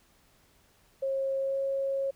sine tone with pitch glide, 540 to 545 Hz, C#5 to C#5, -45 to -29 cents, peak -27 dBFS, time 1.02-2.11 s, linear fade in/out 10 ms, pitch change +16 cents, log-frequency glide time 1.39-1.59 s, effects pink hiss -64 dBFS RMS until 2.15 s

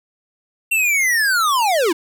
square linear sweep, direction down, 2741 to 300 Hz, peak -15 dBFS, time 0.71-1.93 s, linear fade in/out 10 ms, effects none

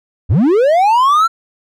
triangle linear sweep, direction up, 63.9 to 1373 Hz, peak -6 dBFS, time 0.29-1.28 s, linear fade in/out 20 ms, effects none

